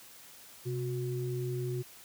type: tone pair together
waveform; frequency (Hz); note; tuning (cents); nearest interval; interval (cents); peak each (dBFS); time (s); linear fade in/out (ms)
sine; 129 / 364; C3 / F#4; -24 / -28; octave + tritone; 1796; -33 / -36; 0.65-1.83; 20
effects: white hiss -53 dBFS RMS until 2.04 s + high-pass 60 Hz 12 dB/octave